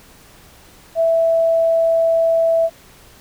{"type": "tone", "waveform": "sine", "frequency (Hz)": 659.3, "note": "E5", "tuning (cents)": 0, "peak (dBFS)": -12, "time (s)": [0.95, 2.7], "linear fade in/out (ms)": 50, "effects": ["pink hiss -46 dBFS RMS until 3.2 s"]}